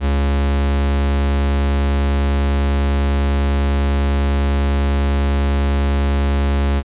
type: tone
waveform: 45% pulse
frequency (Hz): 70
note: C#2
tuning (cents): +18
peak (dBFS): -14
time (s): 0-6.83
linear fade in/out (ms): 50
effects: resampled to 8000 Hz